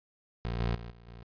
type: tone with level steps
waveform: 20% pulse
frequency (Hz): 58.27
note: A#1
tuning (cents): 0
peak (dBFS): -27 / -23 / -36 / -47 / -41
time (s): 0.45-1.23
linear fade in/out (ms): 0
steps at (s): 0.6 / 0.75 / 0.91 / 1.07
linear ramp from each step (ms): 2
effects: resampled to 11025 Hz